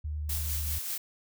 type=tone with vibrato; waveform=sine; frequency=75.5 Hz; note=D2; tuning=48 cents sharp; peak=-31 dBFS; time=0.04-0.79 s; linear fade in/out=10 ms; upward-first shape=square; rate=9.7 Hz; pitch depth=12 cents each way
type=noise with tremolo; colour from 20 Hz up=blue; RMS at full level=-33 dBFS; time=0.29-0.98 s; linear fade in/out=5 ms; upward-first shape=triangle; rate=5.1 Hz; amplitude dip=45%
effects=none